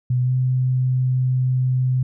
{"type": "tone with pitch glide", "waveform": "sine", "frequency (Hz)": [125.2, 128.13], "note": ["B2", "C3"], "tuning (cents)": [24, -36], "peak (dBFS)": -16, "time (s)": [0.1, 2.03], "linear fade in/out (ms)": 5, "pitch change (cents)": 40, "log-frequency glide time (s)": [0.23, 0.31], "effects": []}